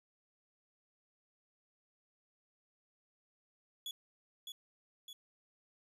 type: tone with echo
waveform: 40% pulse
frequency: 3391 Hz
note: G#7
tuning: 35 cents sharp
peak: -39 dBFS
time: 3.86-3.91 s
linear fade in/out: 2 ms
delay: 610 ms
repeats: 2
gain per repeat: -4 dB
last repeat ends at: 5.13 s
effects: none